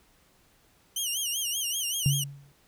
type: tone with vibrato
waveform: 15% pulse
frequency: 3011 Hz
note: F#7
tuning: 30 cents sharp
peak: -21 dBFS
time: 0.96-2.24 s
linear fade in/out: 5 ms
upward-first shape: sine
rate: 5.2 Hz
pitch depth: 140 cents each way
type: tone with exponential decay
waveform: sine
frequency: 140.4 Hz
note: C#3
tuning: 22 cents sharp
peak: -18 dBFS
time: 2.06-2.52 s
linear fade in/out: 0 ms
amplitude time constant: 100 ms
effects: pink hiss -63 dBFS RMS until 2.67 s